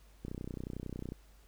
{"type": "click train", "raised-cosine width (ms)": 3, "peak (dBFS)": -27, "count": 28, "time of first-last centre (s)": [0.25, 1.121], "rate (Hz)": 31, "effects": ["added 50 Hz sine -58 dBFS peak until 1.47 s", "pink hiss -66 dBFS RMS until 1.47 s"]}